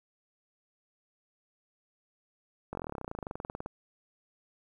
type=slowing click train; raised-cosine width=1 ms; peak=-23 dBFS; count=27; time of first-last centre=2.73-3.661 s; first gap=21 ms; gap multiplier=1.04; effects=10-bit